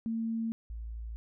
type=tone pair in turn; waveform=sine; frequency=226.4 / 56.16 Hz; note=A3 / A1; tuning=+50 / +36 cents; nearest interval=2 octaves; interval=2414 cents; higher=first; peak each=-30 / -37 dBFS; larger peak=first; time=0.06-0.52 / 0.7-1.16 s; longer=neither; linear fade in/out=0 ms; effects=none